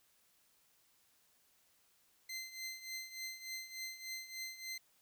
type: tone with tremolo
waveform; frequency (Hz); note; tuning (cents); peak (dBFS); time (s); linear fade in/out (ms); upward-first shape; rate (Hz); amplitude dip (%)
20% pulse; 2069; C7; -20; -35; 2.29-4.78; 5; triangle; 3.4; 80
effects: white hiss -72 dBFS RMS until 5.01 s